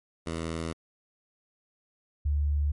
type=tone pair in turn; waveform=10% pulse / sine; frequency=82 / 72.87 Hz; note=E2 / D2; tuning=-9 / -13 cents; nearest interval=major second; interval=204 cents; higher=first; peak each=-23 dBFS; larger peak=neither; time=0.26-0.73 / 2.25-2.72 s; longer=neither; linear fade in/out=10 ms; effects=MP3 48 kbps